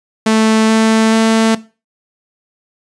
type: tone with pitch steps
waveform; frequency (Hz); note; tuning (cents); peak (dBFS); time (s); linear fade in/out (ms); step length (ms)
sawtooth; 220 / 221.7 / 223.3; A3 / A3 / A3; 0 / +13 / +26; -5; 0.26-1.55; 5; 430
effects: noise-tail reverb RT60 0.3 s tail -17 dB re dry + resampled to 22050 Hz